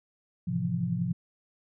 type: chord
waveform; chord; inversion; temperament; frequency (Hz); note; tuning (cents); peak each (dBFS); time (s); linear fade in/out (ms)
sine; F major seventh; first; just; 109.13 / 130.96 / 163.7 / 174.61; A2 / C3 / E3 / F3; -14 / +2 / -12 / 0; -35 / -33 / -35 / -29; 0.47-1.13; 10
effects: none